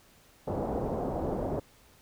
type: low-pass noise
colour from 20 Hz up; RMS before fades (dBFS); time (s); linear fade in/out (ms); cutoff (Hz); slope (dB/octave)
white; -32; 0.47-1.6; 10; 690; 24
effects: pink hiss -60 dBFS RMS until 2.01 s